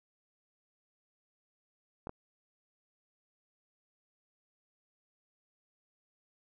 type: clicks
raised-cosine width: 1 ms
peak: -26 dBFS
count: 2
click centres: 2.071 / 2.094 s
effects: none